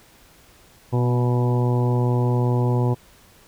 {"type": "harmonic tone with a mistuned harmonic", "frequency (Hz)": 122.6, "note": "B2", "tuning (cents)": -12, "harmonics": [1, 2, 3, 4, 5, 6, 7, 8], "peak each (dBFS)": [-18, -27, -27, -30, -36, -37, -33, -34], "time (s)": [0.92, 2.95], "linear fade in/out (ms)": 20, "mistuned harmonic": 2, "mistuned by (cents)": 18, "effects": ["pink hiss -52 dBFS RMS until 3.47 s"]}